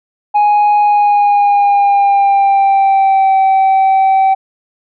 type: tone with pitch glide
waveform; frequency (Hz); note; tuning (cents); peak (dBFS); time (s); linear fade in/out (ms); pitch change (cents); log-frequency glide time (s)
sine; 830.6 to 770.5; G#5 to G5; 0 to -30; -4; 0.34-4.35; 20; -130; 0.8-3.36
effects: tanh soft clip ceiling -6 dBFS